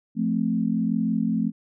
sine chord, F major, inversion none, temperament equal, 174.61 / 220 / 261.6 Hz, F3 / A3 / C4, 0 / 0 / 0 cents, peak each -27 / -23 / -27 dBFS, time 0.15-1.52 s, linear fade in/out 50 ms, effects none

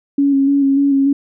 sine tone with vibrato, 277.3 Hz, C#4, 1 cent sharp, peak -10 dBFS, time 0.18-1.13 s, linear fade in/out 5 ms, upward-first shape square, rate 3.4 Hz, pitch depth 22 cents each way, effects none

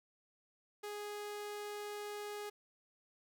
sawtooth tone, 414.8 Hz, G#4, 2 cents flat, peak -38 dBFS, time 0.83-2.5 s, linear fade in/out 10 ms, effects none

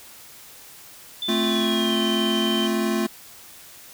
sine tone with pitch glide, 3520 to 3100 Hz, A7 to G7, 0 to -20 cents, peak -25 dBFS, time 1.22-2.67 s, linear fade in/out 2 ms, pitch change -220 cents, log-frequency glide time 1.41-1.99 s
square chord, F major, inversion first, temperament equal, 220 / 261.6 / 349.2 Hz, A3 / C4 / F4, 0 / 0 / 0 cents, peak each -24 / -30 / -26 dBFS, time 1.28-3.07 s, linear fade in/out 10 ms
effects white hiss -45 dBFS RMS until 3.93 s

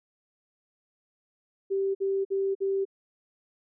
sine tone bursts, 390 Hz, G4, 9 cents flat, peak -24 dBFS, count 4, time 1.7-2.853 s, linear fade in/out 20 ms, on 250 ms, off 51 ms, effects none

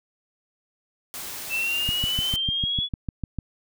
white noise, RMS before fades -35 dBFS, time 1.14-2.36 s, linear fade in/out 0 ms
sine linear sweep, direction up, 2637 to 3414 Hz, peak -23 dBFS, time 1.49-2.89 s, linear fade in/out 50 ms
click train, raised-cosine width 5 ms, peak -16 dBFS, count 11, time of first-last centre 1.89-3.387 s, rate 6.68 Hz
effects none

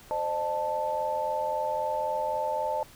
sine chord, A diminished, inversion first, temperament equal with one note detuned, 523.3 / 607 / 880 Hz, C5 / Eb5 / A5, 0 / -43 / 0 cents, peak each -34 / -31 / -29 dBFS, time 0.11-2.83 s, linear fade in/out 0 ms, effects pink hiss -52 dBFS RMS until 2.95 s

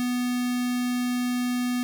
square tone with notch filter, 246.9 Hz, B3, in tune, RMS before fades -26 dBFS, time 0-1.83 s, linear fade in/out 0 ms, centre 850 Hz, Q 1.5, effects none

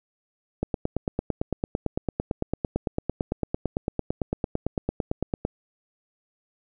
click train, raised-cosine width 2 ms, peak -11 dBFS, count 44, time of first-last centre 0.63-5.451 s, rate 8.92 Hz, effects none

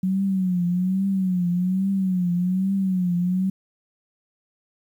sine tone with vibrato, 185 Hz, F#3, in tune, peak -19 dBFS, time 0.03-3.5 s, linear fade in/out 5 ms, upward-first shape triangle, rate 1.2 Hz, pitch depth 110 cents each way, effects 9-bit

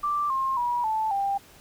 sine tone with pitch steps, 1174.7 / 1064.8 / 965.2 / 875 / 793.1 Hz, D6 / C6 / B5 / A5 / G5, 0 / +30 / -40 / -10 / +20 cents, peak -23 dBFS, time 0.03-1.38 s, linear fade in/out 10 ms, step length 270 ms, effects pink hiss -52 dBFS RMS until 1.6 s

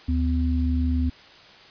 sine tone pair together, 75.16 / 252.8 Hz, D2 / B3, +41 / +41 cents, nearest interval octave + major sixth, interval 2100 cents, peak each -21 / -25 dBFS, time 0.08-1.1 s, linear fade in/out 10 ms, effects white hiss -48 dBFS RMS until 1.7 s + resampled to 11025 Hz

